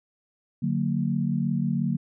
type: chord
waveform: sine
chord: D augmented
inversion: none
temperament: just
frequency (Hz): 146.83 / 183.54 / 229.4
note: D3 / F#3 / A#3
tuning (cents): 0 / -14 / -28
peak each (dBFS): -27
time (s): 0.62-1.97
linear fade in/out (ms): 10
effects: none